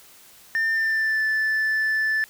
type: tone with pitch glide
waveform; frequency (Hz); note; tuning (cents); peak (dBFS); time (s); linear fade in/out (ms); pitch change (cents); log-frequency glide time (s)
sine; 1800 to 1752.8; A6 to A6; +39 to -7; -17; 0.55-2.24; 0; -46; 0.72-1.23
effects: tanh soft clip ceiling -19 dBFS + white hiss -50 dBFS RMS until 2.29 s